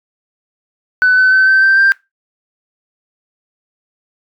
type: tone with pitch steps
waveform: sine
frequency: 1500 / 1515.7 / 1531.5 / 1547.5 / 1563.7 / 1580 Hz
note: F#6 / F#6 / G6 / G6 / G6 / G6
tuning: +23 / +41 / -41 / -23 / -5 / +13 cents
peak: -5 dBFS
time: 1.02-1.92 s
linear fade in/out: 0 ms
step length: 150 ms
effects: noise-tail reverb RT60 0.2 s tail -21 dB re dry + tanh soft clip ceiling -4 dBFS